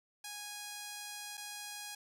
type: tone with dropouts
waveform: 5% pulse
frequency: 827 Hz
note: G#5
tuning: 8 cents flat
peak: -31 dBFS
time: 0.24-1.95 s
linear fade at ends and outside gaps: 5 ms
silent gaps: 1.372-1.376 s
effects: none